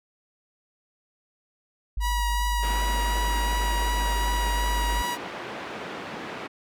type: tone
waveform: sine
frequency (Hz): 51.1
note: G#1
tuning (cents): -27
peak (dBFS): -24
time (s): 1.97-5.02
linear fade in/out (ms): 5
type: tone with vibrato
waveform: sawtooth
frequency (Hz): 963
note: B5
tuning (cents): -44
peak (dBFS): -23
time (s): 2-5.18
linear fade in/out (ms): 50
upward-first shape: triangle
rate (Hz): 2.7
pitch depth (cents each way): 15
type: band-pass noise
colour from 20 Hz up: pink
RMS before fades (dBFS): -36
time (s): 2.62-6.48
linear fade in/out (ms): 20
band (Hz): 240 to 2500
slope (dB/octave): 12
effects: none